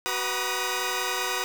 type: tone cluster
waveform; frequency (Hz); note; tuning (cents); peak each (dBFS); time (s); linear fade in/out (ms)
10% pulse; 375.8 / 492.7 / 955 / 1236; F#4 / B4 / A#5 / D#6; +27 / -4 / +42 / -12; -24; 0.06-1.44; 0
effects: 7-bit